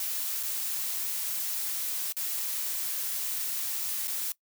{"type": "noise with dropouts", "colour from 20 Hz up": "blue", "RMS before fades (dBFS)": -32, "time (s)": [0, 4.32], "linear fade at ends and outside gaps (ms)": 1, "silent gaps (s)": [[0.429, 0.433], [2.123, 2.167], [4.073, 4.079]], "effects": ["noise-tail reverb RT60 0.1 s tail -20 dB re dry"]}